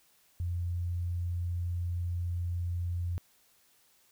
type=tone; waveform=sine; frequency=87.31 Hz; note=F2; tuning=in tune; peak=-30 dBFS; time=0.4-3.18 s; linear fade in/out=0 ms; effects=white hiss -66 dBFS RMS until 4.11 s